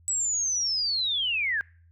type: linear sweep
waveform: sine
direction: down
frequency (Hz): 7902 to 1568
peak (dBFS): -24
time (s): 0.08-1.61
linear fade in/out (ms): 0
effects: noise-tail reverb RT60 0.5 s tail -26 dB re dry + added 84 Hz sine -54 dBFS peak until 1.91 s